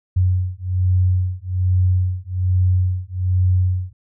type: beating tone pair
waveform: sine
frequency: 91.1 / 92.3 Hz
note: F#2 / F#2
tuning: -26 / -4 cents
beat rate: 1.2 Hz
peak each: -18 dBFS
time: 0.16-3.93 s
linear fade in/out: 10 ms
effects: none